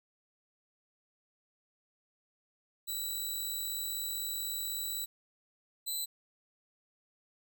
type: tone pair in turn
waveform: 10% pulse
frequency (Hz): 3943 / 4012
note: B7 / B7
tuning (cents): -4 / +26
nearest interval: unison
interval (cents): 30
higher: second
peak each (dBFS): -27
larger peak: neither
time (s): 2.87-5.06 / 5.86-6.06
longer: first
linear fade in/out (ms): 20
effects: none